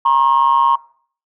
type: ring-modulated tone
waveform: triangle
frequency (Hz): 69.3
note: C#2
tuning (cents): 0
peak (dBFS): -4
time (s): 0.05-0.76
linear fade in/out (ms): 10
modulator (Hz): 1010
effects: noise-tail reverb RT60 0.5 s tail -21 dB re dry + tanh soft clip ceiling -4 dBFS